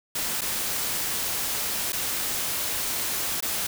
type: noise with dropouts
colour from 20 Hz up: white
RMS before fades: -28 dBFS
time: 0.15-3.67 s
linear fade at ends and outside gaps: 5 ms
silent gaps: 0.41-0.416 / 1.922-1.929 / 3.406-3.424 s
effects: none